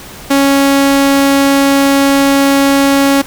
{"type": "tone", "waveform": "sawtooth", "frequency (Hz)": 276.8, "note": "C#4", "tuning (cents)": -2, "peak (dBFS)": -3, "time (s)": [0.3, 3.22], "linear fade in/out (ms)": 10, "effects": ["pink hiss -31 dBFS RMS until 3.26 s"]}